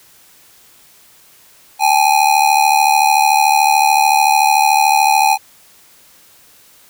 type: ring-modulated tone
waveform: square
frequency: 826 Hz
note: G#5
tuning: 10 cents flat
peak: -7 dBFS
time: 1.79-5.38 s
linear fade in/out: 50 ms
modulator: 36.8 Hz
effects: white hiss -47 dBFS RMS until 6.89 s